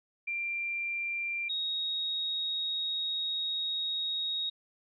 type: tone pair in turn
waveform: sine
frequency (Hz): 2372 / 3765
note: D7 / A#7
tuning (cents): +17 / +16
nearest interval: minor sixth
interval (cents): 799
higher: second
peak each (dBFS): -31 / -30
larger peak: second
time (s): 0.27-1.49 / 1.49-4.5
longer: second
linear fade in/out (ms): 10
effects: none